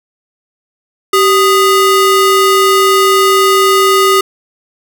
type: ring-modulated tone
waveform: square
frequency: 814 Hz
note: G#5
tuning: 35 cents flat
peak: -4 dBFS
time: 1.13-4.21 s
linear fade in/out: 5 ms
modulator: 428 Hz
effects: none

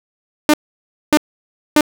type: tone bursts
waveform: sawtooth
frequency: 300.5 Hz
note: D4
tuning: 40 cents sharp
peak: -4 dBFS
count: 3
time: 0.49-1.808 s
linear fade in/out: 0 ms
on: 46 ms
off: 590 ms
effects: none

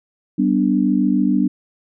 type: chord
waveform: sine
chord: G major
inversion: none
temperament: equal with one note detuned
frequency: 193.19 / 246.9 / 293.7 Hz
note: G3 / B3 / D4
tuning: -25 / 0 / 0 cents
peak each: -18 / -18 / -18 dBFS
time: 0.38-1.48 s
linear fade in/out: 10 ms
effects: none

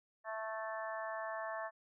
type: harmonic tone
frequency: 220 Hz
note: A3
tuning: in tune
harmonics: 3 / 4 / 5 / 6 / 7 / 8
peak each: -42 / -47 / -45 / -52 / -53 / -46 dBFS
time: 0.24-1.71 s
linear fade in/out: 50 ms
effects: none

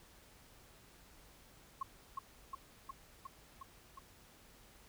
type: tone with echo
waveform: sine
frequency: 1082 Hz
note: C#6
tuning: 42 cents flat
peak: -35 dBFS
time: 1.81-1.83 s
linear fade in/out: 5 ms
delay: 360 ms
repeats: 6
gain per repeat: -2 dB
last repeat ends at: 3.99 s
effects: added 50 Hz sine -70 dBFS peak until 4.88 s + pink hiss -62 dBFS RMS until 4.88 s

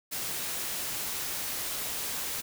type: noise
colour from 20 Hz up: white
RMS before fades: -34 dBFS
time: 0.11-2.42 s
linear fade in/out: 20 ms
effects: none

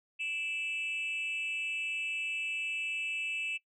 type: tone with frequency modulation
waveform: sine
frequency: 2637 Hz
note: E7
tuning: in tune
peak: -31 dBFS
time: 0.19-3.58 s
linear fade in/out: 20 ms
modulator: 293 Hz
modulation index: 0.5
effects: noise-tail reverb RT60 0.1 s tail -20 dB re dry + tanh soft clip ceiling -30 dBFS

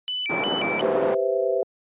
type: tone with vibrato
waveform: sine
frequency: 2637 Hz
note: E7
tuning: in tune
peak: -25 dBFS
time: 0.08-0.81 s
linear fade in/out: 0 ms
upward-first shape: square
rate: 2.8 Hz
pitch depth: 220 cents each way
type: band-pass noise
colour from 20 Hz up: pink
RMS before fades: -27 dBFS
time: 0.29-1.15 s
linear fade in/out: 10 ms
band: 240 to 960 Hz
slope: 12 dB/octave
type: chord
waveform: sine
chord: C major seventh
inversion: second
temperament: equal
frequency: 392 / 493.9 / 523.3 / 659.3 Hz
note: G4 / B4 / C5 / E5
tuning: 0 / 0 / 0 / 0 cents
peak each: -26 / -26 / -24 / -27 dBFS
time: 0.82-1.63 s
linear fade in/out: 2 ms
effects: high-pass 150 Hz 12 dB/octave + resampled to 8000 Hz

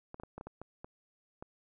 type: clicks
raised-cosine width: 1 ms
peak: -30 dBFS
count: 9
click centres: 0.144 / 0.199 / 0.235 / 0.38 / 0.411 / 0.47 / 0.616 / 0.845 / 1.425 s
effects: none

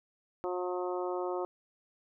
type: harmonic tone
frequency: 180 Hz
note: F#3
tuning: 47 cents flat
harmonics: 2 / 3 / 4 / 5 / 6 / 7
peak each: -34 / -38 / -40 / -42 / -44 / -45 dBFS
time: 0.44-1.45 s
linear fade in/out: 0 ms
effects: none

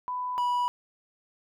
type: tone pair in turn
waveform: sine / triangle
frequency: 996 / 978.9 Hz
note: B5 / B5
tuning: +14 / -16 cents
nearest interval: unison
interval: 30 cents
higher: first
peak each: -29 / -22 dBFS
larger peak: second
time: 0.08-0.38 / 0.38-0.68 s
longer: neither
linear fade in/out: 0 ms
effects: none

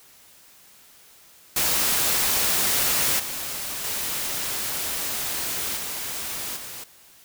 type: noise with level steps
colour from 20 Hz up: white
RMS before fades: -22 / -31 / -28 / -31 / -37 dBFS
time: 1.56-6.84 s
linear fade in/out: 5 ms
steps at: 3.19 / 3.84 / 5.76 / 6.56 s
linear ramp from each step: 10 ms
effects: white hiss -52 dBFS RMS until 7.24 s

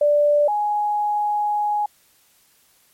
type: tone pair in turn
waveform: sine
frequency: 587.3 / 833.7 Hz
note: D5 / G#5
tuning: 0 / +6 cents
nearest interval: tritone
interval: 606 cents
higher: second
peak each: -13 / -18 dBFS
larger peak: first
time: 0.01-0.48 / 0.48-1.86 s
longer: second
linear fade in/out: 5 ms
effects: white hiss -58 dBFS RMS until 2.93 s + MP3 64 kbps

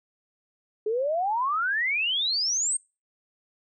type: exponential sweep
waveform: sine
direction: up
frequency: 415.3 to 8660 Hz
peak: -23 dBFS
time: 0.86-2.77 s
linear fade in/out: 5 ms
effects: noise-tail reverb RT60 0.3 s tail -26 dB re dry

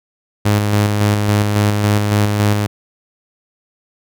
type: tone with tremolo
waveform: sawtooth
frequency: 103.83 Hz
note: G#2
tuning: in tune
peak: -7 dBFS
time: 0.45-2.67 s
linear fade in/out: 10 ms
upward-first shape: square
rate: 3.6 Hz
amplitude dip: 35%
effects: none

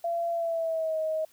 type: tone with pitch glide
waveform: sine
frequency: 680 to 630.8 Hz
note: F5 to D#5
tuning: -46 to +24 cents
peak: -26 dBFS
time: 0.04-1.25 s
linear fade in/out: 5 ms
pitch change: -130 cents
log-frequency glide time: 0.31-0.99 s
effects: white hiss -61 dBFS RMS until 1.32 s

